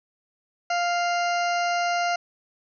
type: harmonic tone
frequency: 698.5 Hz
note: F5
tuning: in tune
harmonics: 1 / 2 / 3 / 4 / 6 / 7 / 8 / 9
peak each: -23 / -29 / -33 / -35 / -39 / -40 / -41 / -42 dBFS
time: 0.7-2.16 s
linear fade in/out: 5 ms
effects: none